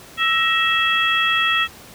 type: harmonic tone with a mistuned harmonic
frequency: 659.3 Hz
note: E5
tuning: in tune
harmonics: 2 / 3 / 4 / 5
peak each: -21 / -21 / -21 / -21 dBFS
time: 0.17-1.68 s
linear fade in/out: 50 ms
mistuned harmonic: 3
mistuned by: -81 cents
effects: pink hiss -42 dBFS RMS until 1.94 s + high-pass 60 Hz 12 dB/octave